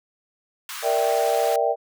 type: high-pass noise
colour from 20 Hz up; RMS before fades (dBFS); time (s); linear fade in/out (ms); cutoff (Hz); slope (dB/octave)
pink; -34; 0.69-1.56; 2; 990; 48
type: chord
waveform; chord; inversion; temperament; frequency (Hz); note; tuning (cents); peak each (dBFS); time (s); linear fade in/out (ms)
sine; E half-diminished seventh; second; equal; 466.2 / 587.3 / 659.3 / 784; Bb4 / D5 / E5 / G5; 0 / 0 / 0 / 0; -24; 0.82-1.76; 50
effects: none